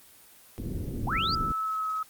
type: low-pass noise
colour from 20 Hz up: pink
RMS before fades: -33 dBFS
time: 0.58-1.52 s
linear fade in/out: 0 ms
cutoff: 370 Hz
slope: 24 dB/octave
type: linear sweep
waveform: sine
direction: up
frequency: 678 to 4978 Hz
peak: -28 dBFS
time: 1.07-1.35 s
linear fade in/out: 2 ms
type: tone with pitch glide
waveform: sine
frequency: 1318.5 to 1280.2 Hz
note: E6 to D#6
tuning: 0 to +49 cents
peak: -27 dBFS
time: 1.12-2.03 s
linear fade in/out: 5 ms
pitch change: -51 cents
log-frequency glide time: 1.35-1.89 s
effects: white hiss -54 dBFS RMS until 2.09 s + Opus 24 kbps